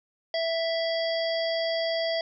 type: harmonic tone with a mistuned harmonic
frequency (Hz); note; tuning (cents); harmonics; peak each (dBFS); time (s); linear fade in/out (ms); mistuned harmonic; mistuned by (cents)
660; E5; +2; 1 / 3 / 5 / 7 / 8; -26 / -35 / -35 / -35 / -42; 0.34-2.21; 2; 7; +36
effects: none